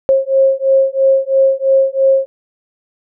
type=beating tone pair; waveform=sine; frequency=536 / 539 Hz; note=C5 / C#5; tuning=+42 / -49 cents; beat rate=3 Hz; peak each=-12 dBFS; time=0.09-2.26 s; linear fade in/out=0 ms; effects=none